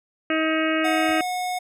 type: harmonic tone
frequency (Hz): 317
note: D#4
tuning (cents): +32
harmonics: 1 / 2 / 4 / 5 / 6 / 7 / 8 / 9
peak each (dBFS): -23 / -26 / -29 / -30 / -31 / -31 / -32 / -33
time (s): 0.3-1.21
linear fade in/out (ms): 2
type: tone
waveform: square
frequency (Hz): 728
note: F#5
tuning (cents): -28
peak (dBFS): -25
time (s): 0.84-1.59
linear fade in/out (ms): 10
type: noise with exponential decay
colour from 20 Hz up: brown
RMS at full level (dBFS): -38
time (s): 1.09-1.18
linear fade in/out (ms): 0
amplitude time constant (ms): 18
effects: resampled to 32000 Hz